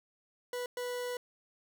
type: tone bursts at uneven times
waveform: 40% pulse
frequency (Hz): 491.8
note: B4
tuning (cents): -7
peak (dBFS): -34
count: 2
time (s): 0.53-0.66 / 0.77-1.17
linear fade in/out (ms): 2
effects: none